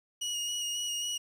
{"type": "tone with vibrato", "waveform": "25% pulse", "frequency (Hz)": 2891, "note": "F#7", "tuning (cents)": -41, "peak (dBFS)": -28, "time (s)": [0.21, 1.18], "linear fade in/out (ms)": 10, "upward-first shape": "square", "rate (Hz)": 3.7, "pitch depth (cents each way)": 16, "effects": ["resampled to 32000 Hz", "10-bit"]}